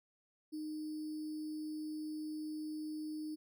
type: tone with sample-and-hold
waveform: sine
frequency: 307.5 Hz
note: D#4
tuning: 20 cents flat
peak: -39 dBFS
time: 0.52-3.36 s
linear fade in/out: 20 ms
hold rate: 4900 Hz
effects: none